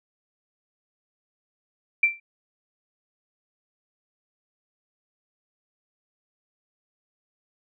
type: tone with exponential decay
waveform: sine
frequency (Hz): 2349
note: D7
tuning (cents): 0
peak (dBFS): -12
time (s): 2.03-2.2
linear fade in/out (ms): 5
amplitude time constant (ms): 36
effects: none